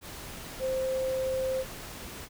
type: tone in noise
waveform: sine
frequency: 523.3 Hz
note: C5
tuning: in tune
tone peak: -27 dBFS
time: 0.59-1.65 s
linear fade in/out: 50 ms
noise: pink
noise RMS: -42 dBFS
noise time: 0.01-2.29 s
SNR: +12 dB
effects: none